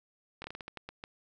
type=slowing click train; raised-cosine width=0.3 ms; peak=-25 dBFS; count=10; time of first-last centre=0.42-1.039 s; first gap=22 ms; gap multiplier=1.27; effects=none